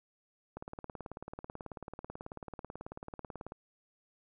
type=click train; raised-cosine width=1 ms; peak=-28 dBFS; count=55; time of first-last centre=0.57-3.521 s; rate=18.3 Hz; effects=none